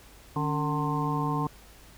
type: harmonic tone with a mistuned harmonic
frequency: 150.5 Hz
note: D3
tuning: 43 cents sharp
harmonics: 1 / 2 / 3 / 5 / 6 / 7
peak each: -29 / -32 / -37 / -38 / -34 / -32 dBFS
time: 0.36-1.47 s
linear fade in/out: 2 ms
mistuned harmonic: 2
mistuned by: -110 cents
effects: added 50 Hz sine -53 dBFS peak until 1.97 s + pink hiss -53 dBFS RMS until 1.97 s